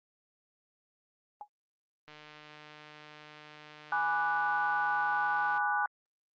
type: tone with exponential decay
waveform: sine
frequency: 830.6 Hz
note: G#5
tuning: in tune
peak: -35 dBFS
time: 1.41-1.48 s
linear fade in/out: 1 ms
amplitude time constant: 15 ms
type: click train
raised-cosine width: 0.2 ms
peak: -31 dBFS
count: 529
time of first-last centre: 2.08-5.577 s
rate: 151 Hz
type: chord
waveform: sine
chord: G# half-diminished seventh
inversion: none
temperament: equal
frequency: 830.6 / 987.8 / 1174.7 / 1480 Hz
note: G#5 / B5 / D6 / F#6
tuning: 0 / 0 / 0 / 0 cents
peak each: -31 / -37 / -35 / -31 dBFS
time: 3.92-5.86 s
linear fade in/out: 2 ms
effects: low-pass 3000 Hz 12 dB/octave + Opus 24 kbps